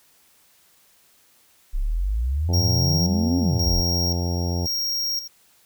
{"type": "exponential two-way sweep", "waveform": "sine", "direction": "up then down", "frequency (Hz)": [31.07, 277.2, 31.07], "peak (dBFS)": -20, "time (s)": [1.73, 3.82], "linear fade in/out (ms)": 20, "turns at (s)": 3.39}
{"type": "harmonic tone", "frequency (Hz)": 87.31, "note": "F2", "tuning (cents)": 0, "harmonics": [1, 2, 3, 4, 5, 6, 7, 8, 9, 10], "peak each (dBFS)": [-23, -29, -33, -35, -37, -39, -40, -41, -42, -43], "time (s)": [2.48, 4.67], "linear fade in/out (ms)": 20}
{"type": "tone with tremolo", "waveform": "square", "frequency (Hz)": 5588, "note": "F8", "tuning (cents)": 0, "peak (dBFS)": -23, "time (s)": [2.53, 5.28], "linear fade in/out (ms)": 10, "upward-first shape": "square", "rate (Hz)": 0.94, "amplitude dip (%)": 70}
{"effects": ["white hiss -58 dBFS RMS until 5.65 s"]}